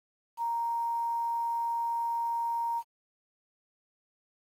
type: tone with quantisation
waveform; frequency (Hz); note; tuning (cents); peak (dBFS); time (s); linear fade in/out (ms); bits
sine; 932.3; A#5; 0; -28; 0.37-2.83; 50; 9
effects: AAC 48 kbps